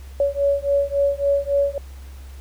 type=beating tone pair; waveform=sine; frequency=561 / 564.6 Hz; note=C#5 / C#5; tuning=+21 / +32 cents; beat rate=3.6 Hz; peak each=-20 dBFS; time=0.2-1.78 s; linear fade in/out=2 ms; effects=added 67 Hz sine -35 dBFS peak until 2.4 s + pink hiss -50 dBFS RMS until 2.4 s

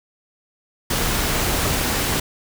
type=noise; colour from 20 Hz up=pink; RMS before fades=-21 dBFS; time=0.9-2.2 s; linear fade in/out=5 ms; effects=none

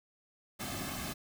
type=noise with comb filter; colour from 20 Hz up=pink; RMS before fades=-39 dBFS; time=0.59-1.14 s; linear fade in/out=20 ms; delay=2.1 ms; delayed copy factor=-0.7; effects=none

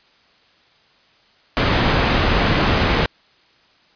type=low-pass noise; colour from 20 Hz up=pink; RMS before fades=-17 dBFS; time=1.57-3.06 s; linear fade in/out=0 ms; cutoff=3500 Hz; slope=12 dB/octave; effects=white hiss -55 dBFS RMS until 3.95 s + resampled to 11025 Hz

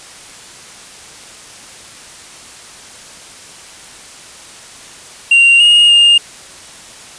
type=tone with pitch steps; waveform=triangle; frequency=2767 / 2856 / 2823 Hz; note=F7 / F7 / F7; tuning=-17 / +38 / +18 cents; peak=-3 dBFS; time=5.31-6.18 s; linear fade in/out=5 ms; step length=290 ms; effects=white hiss -35 dBFS RMS until 7.18 s + resampled to 22050 Hz

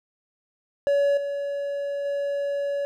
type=tone with level steps; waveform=triangle; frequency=566 Hz; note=C#5; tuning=36 cents sharp; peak=-16 / -24 / -22 dBFS; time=0.87-2.85 s; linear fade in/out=0 ms; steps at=1.17 / 2.05 s; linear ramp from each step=5 ms; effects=none

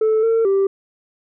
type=tone with pitch steps; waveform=sine; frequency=437.5 / 453.6 / 391 Hz; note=A4 / A#4 / G4; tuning=-10 / -47 / -4 cents; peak=-11 dBFS; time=0.01-0.67 s; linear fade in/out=5 ms; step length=220 ms; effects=tanh soft clip ceiling -12 dBFS

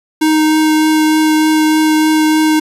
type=tone with vibrato; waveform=square; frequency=311.1 Hz; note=D#4; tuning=in tune; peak=-9 dBFS; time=0.21-2.6 s; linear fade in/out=10 ms; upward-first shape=triangle; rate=3.3 Hz; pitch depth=9 cents each way; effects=resampled to 32000 Hz

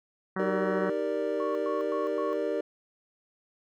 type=harmonic tone; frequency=188.9 Hz; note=F#3; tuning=36 cents sharp; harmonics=1 / 2 / 3 / 4 / 5 / 6 / 7 / 8 / 9 / 10; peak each=-32 / -35 / -41 / -42 / -42 / -39 / -40 / -40 / -46 / -43 dBFS; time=0.36-0.9 s; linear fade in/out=5 ms
type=chord; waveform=triangle; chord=Eb major seventh; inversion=none; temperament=equal; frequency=311.1 / 392 / 466.2 / 587.3 Hz; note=Eb4 / G4 / Bb4 / D5; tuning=0 / 0 / 0 / 0 cents; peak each=-33 / -31 / -30 / -30 dBFS; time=0.39-2.61 s; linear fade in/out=5 ms
type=tone bursts; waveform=sine; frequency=1108.7 Hz; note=C#6; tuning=in tune; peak=-34 dBFS; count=4; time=1.4-2.33 s; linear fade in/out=0 ms; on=150 ms; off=110 ms
effects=none

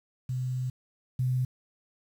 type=tone pair in turn; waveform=sine; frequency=127.4 / 127.4 Hz; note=C3 / C3; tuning=-46 / -46 cents; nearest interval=unison; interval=0 cents; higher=neither; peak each=-28 / -24 dBFS; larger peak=second; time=0.29-0.7 / 1.19-1.45 s; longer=first; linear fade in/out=5 ms; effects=9-bit

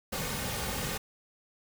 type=noise with comb filter; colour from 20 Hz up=pink; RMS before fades=-34 dBFS; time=0.12-0.98 s; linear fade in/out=10 ms; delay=3 ms; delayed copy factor=-0.55; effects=none

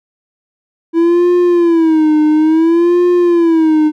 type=tone with vibrato; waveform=triangle; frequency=328.7 Hz; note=E4; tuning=5 cents flat; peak=-5 dBFS; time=0.93-3.92 s; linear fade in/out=50 ms; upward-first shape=sine; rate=0.58 Hz; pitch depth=130 cents each way; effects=none

